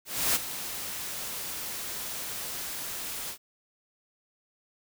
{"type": "noise with ADSR envelope", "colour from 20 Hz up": "white", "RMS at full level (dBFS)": -24, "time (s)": [0.05, 3.38], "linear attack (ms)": 300, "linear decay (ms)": 27, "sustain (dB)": -12, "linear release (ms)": 87, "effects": []}